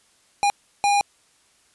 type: tone bursts at uneven times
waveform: square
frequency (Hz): 812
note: G#5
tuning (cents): -39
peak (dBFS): -17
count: 2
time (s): 0.43-0.5 / 0.84-1.01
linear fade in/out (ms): 0
effects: white hiss -60 dBFS RMS until 1.74 s + resampled to 24000 Hz